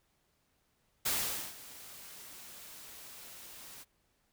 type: noise with ADSR envelope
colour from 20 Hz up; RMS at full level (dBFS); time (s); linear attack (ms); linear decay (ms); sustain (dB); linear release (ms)
white; -31; 1.05-3.85; 13; 470; -19; 34
effects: pink hiss -75 dBFS RMS until 4.32 s